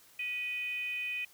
sine tone with frequency modulation, 2489 Hz, D#7, in tune, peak -33 dBFS, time 0.19-1.25 s, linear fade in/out 5 ms, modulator 538 Hz, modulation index 0.43, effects white hiss -60 dBFS RMS until 1.33 s

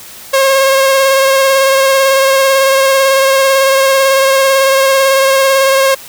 sawtooth tone with vibrato, 539 Hz, C#5, 49 cents flat, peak -3 dBFS, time 0.33-5.95 s, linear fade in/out 10 ms, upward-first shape sine, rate 18 Hz, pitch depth 23 cents each way, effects white hiss -32 dBFS RMS until 6.08 s

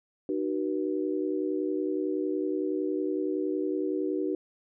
sine tone cluster, 306 / 376.8 / 482 Hz, D#4 / F#4 / B4, -29 / +32 / -42 cents, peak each -30 / -30 / -35 dBFS, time 0.29-4.35 s, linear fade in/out 2 ms, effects none

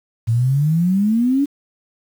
sine exponential sweep, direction up, 110 to 290.8 Hz, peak -13 dBFS, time 0.27-1.46 s, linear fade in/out 20 ms, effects 7-bit

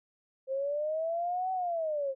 sine linear two-way sweep, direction up then down, 523.3 to 758 to 523.3 Hz, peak -29 dBFS, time 0.47-2.15 s, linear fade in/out 50 ms, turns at 1.52 s, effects none

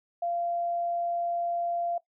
sine tone, 690 Hz, F5, 21 cents flat, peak -27 dBFS, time 0.22-1.98 s, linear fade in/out 5 ms, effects noise-tail reverb RT60 0.1 s tail -17 dB re dry

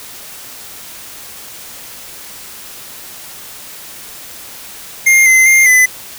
square tone with pitch steps, 2119 / 2062 / 2111 / 2013 Hz, C7 / C7 / C7 / B6, +21 / -26 / +15 / +33 cents, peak -6 dBFS, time 5.06-5.86 s, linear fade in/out 10 ms, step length 200 ms, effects white hiss -32 dBFS RMS until 6.18 s

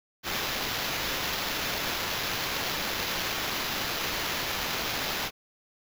violet noise with sample-and-hold, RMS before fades -31 dBFS, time 0.23-5.31 s, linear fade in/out 50 ms, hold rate 8820 Hz, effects none

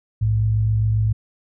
sine tone pair together, 61.09 / 108.5 Hz, B1 / A2, -18 / -24 cents, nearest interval minor seventh, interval 994 cents, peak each -25 / -16 dBFS, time 0.21-1.13 s, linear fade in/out 10 ms, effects none

